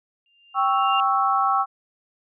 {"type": "tone with exponential growth", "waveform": "sine", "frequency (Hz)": 2794, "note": "F7", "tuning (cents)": 0, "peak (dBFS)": -23, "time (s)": [0.26, 1], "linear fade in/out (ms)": 1, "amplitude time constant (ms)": 160}
{"type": "chord", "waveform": "sine", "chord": "C# diminished", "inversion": "second", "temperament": "equal", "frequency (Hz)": [784, 1108.7, 1318.5], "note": ["G5", "C#6", "E6"], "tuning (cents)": [0, 0, 0], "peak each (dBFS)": -22, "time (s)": [0.54, 1.66], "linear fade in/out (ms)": 50}
{"effects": []}